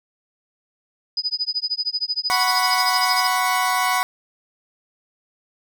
sine tone with tremolo, 4978 Hz, D#8, in tune, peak -18 dBFS, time 1.17-3.27 s, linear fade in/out 2 ms, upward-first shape sine, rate 13 Hz, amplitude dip 100%
30% pulse chord, F# suspended fourth, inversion none, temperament equal, 740 / 987.8 / 1108.7 Hz, F#5 / B5 / C#6, 0 / 0 / 0 cents, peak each -20 dBFS, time 2.3-4.03 s, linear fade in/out 0 ms
effects none

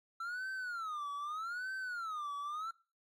triangle tone with vibrato, 1329 Hz, E6, 14 cents sharp, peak -36 dBFS, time 0.2-2.71 s, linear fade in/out 5 ms, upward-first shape sine, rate 0.81 Hz, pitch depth 260 cents each way, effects noise-tail reverb RT60 0.4 s tail -24 dB re dry + AAC 64 kbps

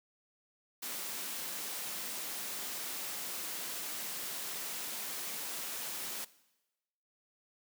white high-pass noise, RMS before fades -40 dBFS, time 0.82-6.25 s, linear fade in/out 10 ms, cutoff 160 Hz, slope 24 dB/octave, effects noise-tail reverb RT60 1.0 s tail -19 dB re dry

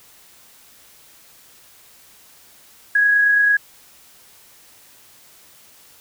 sine tone with amplitude modulation, 1661 Hz, G#6, in tune, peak -11 dBFS, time 2.95-3.57 s, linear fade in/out 5 ms, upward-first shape sine, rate 29 Hz, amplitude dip 25%, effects white hiss -49 dBFS RMS until 6 s

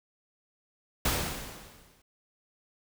pink noise with exponential decay, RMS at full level -25 dBFS, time 1.05-2.02 s, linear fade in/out 5 ms, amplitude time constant 210 ms, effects none

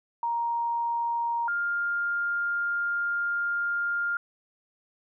sine tone pair in turn, 937 / 1403.9 Hz, A#5 / F6, +9 / +9 cents, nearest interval perfect fifth, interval 700 cents, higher second, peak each -25 dBFS, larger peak neither, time 0.23-1.48 / 1.48-4.17 s, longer second, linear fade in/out 2 ms, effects none

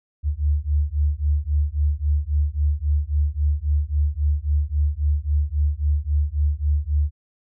sine beating tone pair, 72 / 75.7 Hz, D2 / D#2, -34 / -47 cents, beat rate 3.7 Hz, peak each -21 dBFS, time 0.23-7.11 s, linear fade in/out 50 ms, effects none

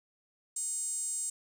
5% pulse tone with high-pass filter, 740 Hz, F#5, in tune, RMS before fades -35 dBFS, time 0.56-1.3 s, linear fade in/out 5 ms, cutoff 7900 Hz, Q 10, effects none

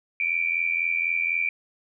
sine tone pair together, 2306 / 2390 Hz, D7 / D7, -32 / +30 cents, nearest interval minor second, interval 62 cents, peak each -25 dBFS, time 0.2-1.49 s, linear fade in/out 2 ms, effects none

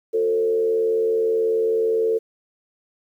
sine tone with frequency modulation, 447.4 Hz, A4, 29 cents sharp, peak -17 dBFS, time 0.13-2.19 s, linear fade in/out 20 ms, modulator 81.5 Hz, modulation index 0.52, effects 9-bit

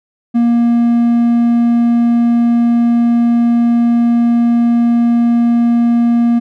triangle tone, 235.8 Hz, A#3, 20 cents sharp, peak -6 dBFS, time 0.34-6.4 s, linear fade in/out 20 ms, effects none

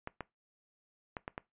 clicks, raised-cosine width 0.5 ms, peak -23 dBFS, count 5, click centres 0.074 / 0.207 / 1.168 / 1.279 / 1.379 s, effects noise-tail reverb RT60 0.2 s tail -21 dB re dry + resampled to 8000 Hz

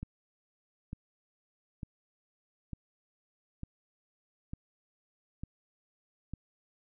click train, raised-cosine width 5 ms, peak -26 dBFS, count 8, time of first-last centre 0.03-6.336 s, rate 1.11 Hz, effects none

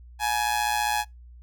sawtooth tone with amplitude modulation, 840 Hz, G#5, 19 cents sharp, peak -16 dBFS, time 0.19-1.05 s, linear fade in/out 50 ms, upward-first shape sine, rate 115 Hz, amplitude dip 70%, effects noise-tail reverb RT60 0.2 s tail -26 dB re dry + added 60 Hz sine -44 dBFS peak until 1.42 s

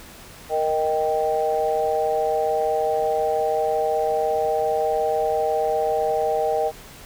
sine chord, Eb major, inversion second, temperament equal, 466.2 / 622.3 / 784 Hz, Bb4 / Eb5 / G5, 0 / 0 / 0 cents, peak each -23 dBFS, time 0.49-6.72 s, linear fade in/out 50 ms, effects tanh soft clip ceiling -9 dBFS + pink hiss -43 dBFS RMS until 7.05 s

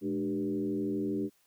sine tone with frequency modulation, 298.9 Hz, D4, 31 cents sharp, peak -29 dBFS, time 0.01-1.3 s, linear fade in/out 50 ms, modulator 87.6 Hz, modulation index 1.2, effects white hiss -69 dBFS RMS until 1.46 s

